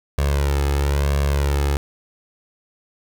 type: tone with flanger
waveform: sawtooth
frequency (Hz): 70.8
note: C#2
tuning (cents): +37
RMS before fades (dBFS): -19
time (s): 0.18-1.77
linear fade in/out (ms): 0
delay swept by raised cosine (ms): 1.8 to 2.35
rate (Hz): 1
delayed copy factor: +0.75
effects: none